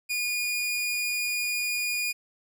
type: tone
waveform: sawtooth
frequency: 2442 Hz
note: D#7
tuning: 33 cents flat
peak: -23 dBFS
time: 0.09-2.13 s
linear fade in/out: 20 ms
effects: none